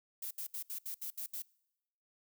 violet noise bursts, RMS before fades -41 dBFS, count 8, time 0.22-1.422 s, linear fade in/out 5 ms, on 89 ms, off 70 ms, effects noise-tail reverb RT60 0.9 s tail -25 dB re dry

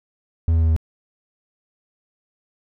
triangle tone with pitch steps, 82.41 / 81.65 / 80.9 / 80.16 Hz, E2 / E2 / E2 / E2, 0 / -16 / -32 / -48 cents, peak -12 dBFS, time 0.48-0.764 s, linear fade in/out 0 ms, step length 71 ms, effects none

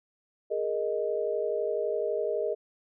sine chord, Ab suspended second, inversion none, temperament just, 415.3 / 467.2 / 623 Hz, Ab4 / Bb4 / Eb5, 0 / +4 / +2 cents, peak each -31 dBFS, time 0.5-2.55 s, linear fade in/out 20 ms, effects none

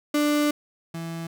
35% pulse tone pair in turn, 295.4 / 165.79 Hz, D4 / E3, +10 / +10 cents, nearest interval minor seventh, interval 1000 cents, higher first, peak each -18 / -29 dBFS, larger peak first, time 0.14-0.51 / 0.94-1.27 s, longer first, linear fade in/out 5 ms, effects none

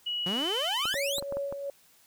sine tone with pitch glide, 2925 to 3046 Hz, F#7 to F#7, -21 to +50 cents, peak -29 dBFS, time 0.06-0.94 s, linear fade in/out 10 ms, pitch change +71 cents, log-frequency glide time 0.36-0.47 s
sawtooth exponential sweep, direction up, 170 to 4186 Hz, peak -27 dBFS, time 0.26-1.2 s, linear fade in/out 5 ms
clicks, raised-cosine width 1 ms, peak -24 dBFS, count 7, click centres 0.855 / 0.942 / 1.183 / 1.225 / 1.324 / 1.37 / 1.525 s
sine tone with tremolo, 560 Hz, C#5, 18 cents sharp, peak -29 dBFS, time 0.95-1.7 s, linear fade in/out 2 ms, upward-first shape sine, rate 2.8 Hz, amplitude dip 50%
effects white hiss -61 dBFS RMS until 2.06 s

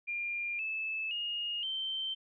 sine tone with pitch steps, 2400 / 2617 / 2854 / 3112 Hz, D7 / E7 / F7 / G7, +37 / -13 / +37 / -13 cents, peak -33 dBFS, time 0.07-2.15 s, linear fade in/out 20 ms, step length 520 ms, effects none

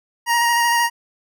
25% pulse tone with vibrato, 942 Hz, A#5, 18 cents sharp, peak -11 dBFS, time 0.26-0.9 s, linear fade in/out 50 ms, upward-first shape square, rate 13 Hz, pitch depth 14 cents each way, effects none

